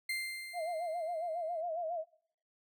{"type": "tone with exponential decay", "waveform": "35% pulse", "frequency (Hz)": 2093, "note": "C7", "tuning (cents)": 0, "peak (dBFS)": -31, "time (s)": [0.09, 1.61], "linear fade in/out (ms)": 5, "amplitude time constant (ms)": 330}
{"type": "tone with vibrato", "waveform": "sine", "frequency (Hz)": 668, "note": "E5", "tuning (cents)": 23, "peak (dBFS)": -34, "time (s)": [0.53, 2.05], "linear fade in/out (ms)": 50, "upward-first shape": "sine", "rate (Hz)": 7.3, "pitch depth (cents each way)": 110}
{"effects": ["noise-tail reverb RT60 0.6 s tail -22 dB re dry"]}